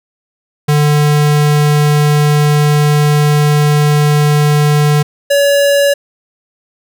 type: tone pair in turn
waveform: square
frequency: 148.3 / 566.1 Hz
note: D3 / C#5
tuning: +17 / +36 cents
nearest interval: octave + major seventh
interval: 2319 cents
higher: second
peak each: -8 dBFS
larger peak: neither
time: 0.68-5.03 / 5.3-5.94 s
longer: first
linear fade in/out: 10 ms
effects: none